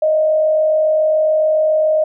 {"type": "tone with frequency modulation", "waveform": "sine", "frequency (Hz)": 622.3, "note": "D#5", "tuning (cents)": 0, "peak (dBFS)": -11, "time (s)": [0.02, 2.04], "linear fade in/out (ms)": 5, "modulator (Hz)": 47.1, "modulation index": 0.32, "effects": []}